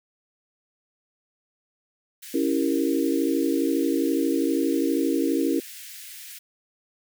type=high-pass noise; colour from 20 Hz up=white; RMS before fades=-41 dBFS; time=2.22-6.39 s; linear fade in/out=10 ms; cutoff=1600 Hz; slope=48 dB/octave
type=chord; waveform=sine; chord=C# diminished seventh; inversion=none; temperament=equal; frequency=277.2 / 329.6 / 392 / 466.2 Hz; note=C#4 / E4 / G4 / Bb4; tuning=0 / 0 / 0 / 0 cents; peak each=-24 / -24 / -30 / -29 dBFS; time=2.34-5.6 s; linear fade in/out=5 ms
effects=none